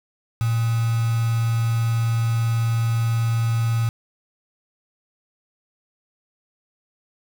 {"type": "tone with quantisation", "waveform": "sine", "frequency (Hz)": 114.8, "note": "A#2", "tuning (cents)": -26, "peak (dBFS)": -18, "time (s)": [0.41, 3.89], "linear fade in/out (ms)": 0, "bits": 5, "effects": []}